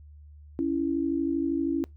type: tone pair together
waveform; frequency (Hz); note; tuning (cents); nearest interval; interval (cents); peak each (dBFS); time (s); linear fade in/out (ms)
sine; 278.7 / 331.4; C#4 / E4; +9 / +9; minor third; 300; -27; 0.59-1.84; 0
effects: noise-tail reverb RT60 0.2 s tail -25 dB re dry + added 74 Hz sine -46 dBFS peak until 1.96 s